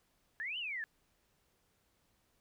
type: exponential two-way sweep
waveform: sine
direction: up then down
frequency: 1687 to 3070 to 1687 Hz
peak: -37 dBFS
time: 0.4-0.84 s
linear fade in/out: 0 ms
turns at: 0.58 s
effects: pink hiss -75 dBFS RMS until 2.4 s